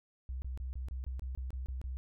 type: tone bursts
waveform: sine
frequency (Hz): 64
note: C2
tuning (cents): -38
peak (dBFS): -36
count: 11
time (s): 0.29-1.97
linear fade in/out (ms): 0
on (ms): 130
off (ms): 25
effects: none